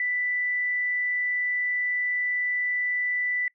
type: tone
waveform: sine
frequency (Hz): 1981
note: B6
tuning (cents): +5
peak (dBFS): -24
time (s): 0-3.48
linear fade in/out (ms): 2
effects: noise-tail reverb RT60 0.1 s tail -23 dB re dry